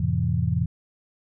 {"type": "chord", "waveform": "sine", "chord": "F major seventh", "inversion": "none", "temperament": "equal with one note detuned", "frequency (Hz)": [87.31, 110, 130.81, 168.18], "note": ["F2", "A2", "C3", "E3"], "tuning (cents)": [0, 0, 0, 35], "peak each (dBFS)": -26, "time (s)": [0, 0.66], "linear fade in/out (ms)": 5, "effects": []}